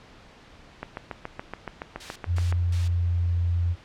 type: click train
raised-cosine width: 0.5 ms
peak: -17 dBFS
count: 13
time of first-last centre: 0.83-2.525 s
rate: 7.08 Hz
type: noise bursts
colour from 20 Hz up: blue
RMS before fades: -32 dBFS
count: 3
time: 2-2.88 s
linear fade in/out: 5 ms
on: 160 ms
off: 200 ms
type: tone with pitch glide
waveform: sine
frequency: 87.31 to 86.56 Hz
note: F2 to F2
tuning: 0 to -15 cents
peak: -21 dBFS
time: 2.26-3.76 s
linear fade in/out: 50 ms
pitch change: -15 cents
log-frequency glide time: 2.56-3.36 s
effects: pink hiss -50 dBFS RMS until 3.84 s + low-pass 4000 Hz 12 dB/octave